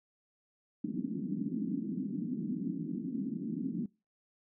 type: band-pass noise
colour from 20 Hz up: white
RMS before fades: -36 dBFS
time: 0.84-3.86 s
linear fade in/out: 5 ms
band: 170 to 290 Hz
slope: 48 dB/octave
effects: noise-tail reverb RT60 0.3 s tail -25 dB re dry